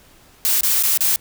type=noise with dropouts; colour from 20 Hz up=blue; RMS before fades=-17 dBFS; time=0.45-1.16 s; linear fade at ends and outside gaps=0 ms; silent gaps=0.608-0.633 / 0.826-0.835 / 0.974-1.007 s; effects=pink hiss -50 dBFS RMS until 1.2 s